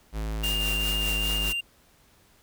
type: tone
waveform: square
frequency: 53.8 Hz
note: A1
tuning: 38 cents flat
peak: -29 dBFS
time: 0.12-1.54 s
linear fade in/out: 50 ms
type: tone with vibrato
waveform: triangle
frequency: 2800 Hz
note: F7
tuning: 4 cents sharp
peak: -25 dBFS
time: 0.43-1.61 s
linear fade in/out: 10 ms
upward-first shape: sine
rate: 2.5 Hz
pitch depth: 10 cents each way
type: noise with tremolo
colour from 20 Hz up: white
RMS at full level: -33 dBFS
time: 0.43-1.53 s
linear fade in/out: 10 ms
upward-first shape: triangle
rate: 4.9 Hz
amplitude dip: 60%
effects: pink hiss -60 dBFS RMS until 2.42 s